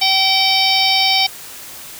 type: harmonic tone with a mistuned harmonic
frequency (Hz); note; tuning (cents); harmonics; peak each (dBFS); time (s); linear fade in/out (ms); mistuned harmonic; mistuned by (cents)
770; G5; -31; 1 / 3 / 4 / 5 / 6 / 7; -19 / -19 / -19 / -19 / -19 / -19; 0.01-1.27; 10; 5; -36
effects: white hiss -34 dBFS RMS until 1.99 s